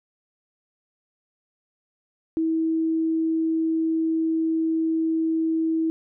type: tone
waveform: sine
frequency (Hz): 323.1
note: E4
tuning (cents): -35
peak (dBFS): -20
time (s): 2.37-5.9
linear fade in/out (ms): 0
effects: none